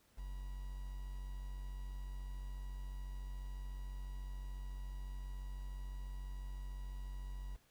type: tone with quantisation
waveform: triangle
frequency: 47 Hz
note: F#1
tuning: 28 cents sharp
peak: -40 dBFS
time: 0.17-7.57 s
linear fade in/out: 20 ms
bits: 10
effects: pink hiss -71 dBFS RMS until 7.7 s